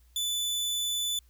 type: tone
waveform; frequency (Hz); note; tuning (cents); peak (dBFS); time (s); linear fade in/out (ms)
sawtooth; 3490; A7; -15; -25; 0.16-1.19; 2
effects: added 60 Hz sine -57 dBFS peak until 1.29 s + white hiss -69 dBFS RMS until 1.29 s